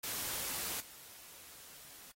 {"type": "noise with level steps", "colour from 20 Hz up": "white", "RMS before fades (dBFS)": [-39, -54], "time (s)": [0.03, 2.12], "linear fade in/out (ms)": 10, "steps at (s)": 0.8, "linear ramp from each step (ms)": 5, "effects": ["AAC 48 kbps"]}